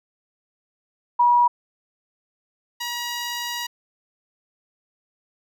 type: tone pair in turn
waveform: sine / 10% pulse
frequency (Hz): 965 / 957.8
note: B5 / A#5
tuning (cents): -40 / +47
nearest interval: unison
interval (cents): 13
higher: first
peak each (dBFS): -13 / -18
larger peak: first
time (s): 1.19-1.48 / 2.8-3.67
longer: second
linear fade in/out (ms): 10
effects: none

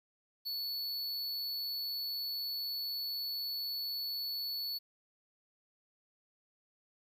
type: tone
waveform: square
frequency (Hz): 4432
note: C#8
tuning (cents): -1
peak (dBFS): -36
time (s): 0.45-4.79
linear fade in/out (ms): 20
effects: 11-bit

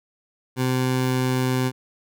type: tone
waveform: 20% pulse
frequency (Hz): 128.4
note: C3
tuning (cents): -32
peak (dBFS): -15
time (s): 0.56-1.72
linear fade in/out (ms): 50
effects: none

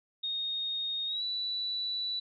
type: tone with pitch glide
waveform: sine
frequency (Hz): 3711 to 3954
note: A#7 to B7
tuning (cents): -9 to +1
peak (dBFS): -31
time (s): 0.23-2.2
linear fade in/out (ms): 10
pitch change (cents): +110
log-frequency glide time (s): 1.07-1.23
effects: none

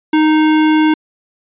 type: tone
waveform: square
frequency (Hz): 310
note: D#4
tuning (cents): -6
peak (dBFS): -9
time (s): 0.13-0.94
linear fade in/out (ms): 5
effects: resampled to 8000 Hz

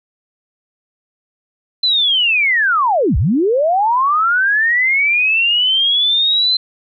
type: linear two-way sweep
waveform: sine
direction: down then up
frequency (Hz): 4100 to 51.91 to 4100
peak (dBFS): -11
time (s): 1.83-6.57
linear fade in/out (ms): 5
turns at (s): 3.17
effects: none

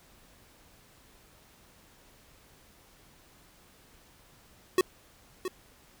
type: tone with echo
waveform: square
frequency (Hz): 370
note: F#4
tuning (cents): 0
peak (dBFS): -20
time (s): 4.78-4.81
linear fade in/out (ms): 2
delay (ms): 670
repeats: 1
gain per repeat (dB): -11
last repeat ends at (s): 5.48
effects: pink hiss -59 dBFS RMS until 6 s

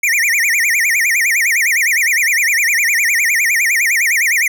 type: tone with vibrato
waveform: square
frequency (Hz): 2100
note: C7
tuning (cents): +6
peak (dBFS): -12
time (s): 0.03-4.48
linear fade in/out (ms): 5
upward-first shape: sine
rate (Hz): 9.8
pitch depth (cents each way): 260
effects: none

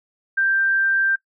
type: tone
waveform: sine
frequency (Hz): 1576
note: G6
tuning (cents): +9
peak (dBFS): -16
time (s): 0.37-1.16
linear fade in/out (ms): 10
effects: noise-tail reverb RT60 0.1 s tail -19 dB re dry

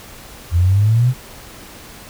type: exponential sweep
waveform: sine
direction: up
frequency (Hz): 82.41 to 130.81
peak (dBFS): -10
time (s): 0.51-1.14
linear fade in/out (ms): 50
effects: pink hiss -38 dBFS RMS until 2.09 s

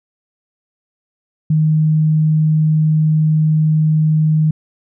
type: tone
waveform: sine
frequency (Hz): 155.56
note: D#3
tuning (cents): 0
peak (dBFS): -10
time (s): 1.5-4.51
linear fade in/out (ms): 5
effects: none

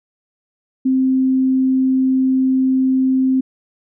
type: tone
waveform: sine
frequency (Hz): 261.6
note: C4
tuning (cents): 0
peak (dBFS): -12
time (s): 0.85-3.41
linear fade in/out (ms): 10
effects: none

